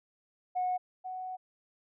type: tone pair in turn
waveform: sine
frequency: 731 / 742.5 Hz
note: F#5 / F#5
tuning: -21 / +6 cents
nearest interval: unison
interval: 27 cents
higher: second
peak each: -27 / -36 dBFS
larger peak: first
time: 0.55-0.78 / 1.04-1.37 s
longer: second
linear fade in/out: 20 ms
effects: tanh soft clip ceiling -24 dBFS